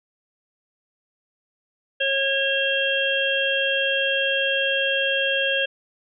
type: harmonic tone with a mistuned harmonic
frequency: 545 Hz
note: C#5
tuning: 29 cents flat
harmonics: 1 / 3 / 5 / 6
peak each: -25 / -25 / -25 / -25 dBFS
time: 2-5.66 s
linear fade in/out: 10 ms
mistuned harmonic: 6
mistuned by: -20 cents
effects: none